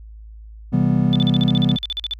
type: chord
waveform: triangle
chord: C major seventh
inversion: none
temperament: just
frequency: 130.81 / 163.52 / 196.22 / 245.3 Hz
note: C3 / E3 / G3 / B3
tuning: 0 / -14 / +2 / -12 cents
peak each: -18 dBFS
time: 0.72-1.77 s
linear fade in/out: 20 ms
type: tone bursts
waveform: sine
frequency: 3502 Hz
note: A7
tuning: 9 cents flat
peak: -21 dBFS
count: 15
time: 1.13-2.136 s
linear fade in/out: 0 ms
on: 26 ms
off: 44 ms
effects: added 54 Hz sine -36 dBFS peak until 2.19 s